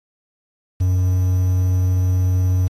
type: tone with quantisation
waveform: triangle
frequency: 92 Hz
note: F#2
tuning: 9 cents flat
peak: -12 dBFS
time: 0.8-2.68 s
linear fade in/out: 10 ms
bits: 7
effects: AAC 32 kbps